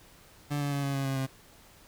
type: tone with pitch steps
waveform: 30% pulse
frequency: 145.2 / 143.12 / 141.07 / 139.04 / 137.05 / 135.09 / 133.15 Hz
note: D3 / D3 / C#3 / C#3 / C#3 / C#3 / C3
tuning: -19 / -44 / +31 / +6 / -19 / -44 / +31 cents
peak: -26 dBFS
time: 0.5-1.27 s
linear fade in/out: 20 ms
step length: 110 ms
effects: pink hiss -56 dBFS RMS until 1.87 s